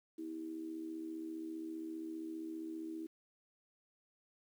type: tone with amplitude modulation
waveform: sine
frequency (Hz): 322.8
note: E4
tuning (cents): -36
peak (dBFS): -38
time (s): 0.18-3.07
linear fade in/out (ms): 10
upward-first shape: sine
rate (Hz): 75.1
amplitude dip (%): 65
effects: 11-bit